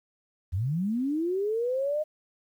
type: linear sweep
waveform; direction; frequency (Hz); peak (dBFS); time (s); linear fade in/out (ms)
sine; up; 79.4 to 622.3; -25; 0.52-2.04; 20
effects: 10-bit